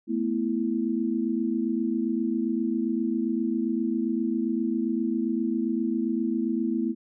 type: chord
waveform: sine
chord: A suspended second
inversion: none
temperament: just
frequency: 220 / 247.5 / 330 Hz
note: A3 / B3 / E4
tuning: 0 / +4 / +2 cents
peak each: -28 dBFS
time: 0.07-6.95 s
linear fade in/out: 50 ms
effects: none